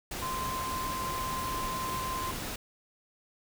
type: tone in noise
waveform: sine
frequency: 1039 Hz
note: C6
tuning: 12 cents flat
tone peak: -33 dBFS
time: 0.22-2.31 s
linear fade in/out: 5 ms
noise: pink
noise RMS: -37 dBFS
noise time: 0.11-2.56 s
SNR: +1 dB
effects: none